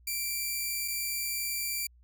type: tone pair in turn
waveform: 5% pulse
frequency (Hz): 2349 / 2349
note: D7 / D7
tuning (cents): 0 / 0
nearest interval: unison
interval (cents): 0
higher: neither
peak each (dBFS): -21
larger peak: neither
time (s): 0.07-0.88 / 0.88-1.87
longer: second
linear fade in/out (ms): 5
effects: added 60 Hz sine -56 dBFS peak until 2.03 s